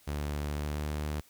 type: tone with pitch glide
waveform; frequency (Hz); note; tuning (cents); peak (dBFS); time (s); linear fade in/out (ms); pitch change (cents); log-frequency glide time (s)
sawtooth; 73.42 to 75.05; D2 to D2; 0 to +38; -28; 0.07-1.21; 10; +38; 0.5-0.89
effects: white hiss -61 dBFS RMS until 1.29 s